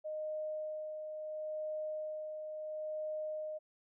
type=tone with tremolo; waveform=sine; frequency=617 Hz; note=D#5; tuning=15 cents flat; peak=-36 dBFS; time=0.04-3.59 s; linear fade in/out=20 ms; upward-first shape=sine; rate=0.73 Hz; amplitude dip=40%; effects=none